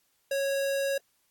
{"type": "tone", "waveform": "square", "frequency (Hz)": 551, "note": "C#5", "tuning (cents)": -11, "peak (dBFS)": -27, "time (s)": [0.31, 0.98], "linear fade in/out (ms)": 5, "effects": ["white hiss -71 dBFS RMS until 1.3 s", "AAC 64 kbps"]}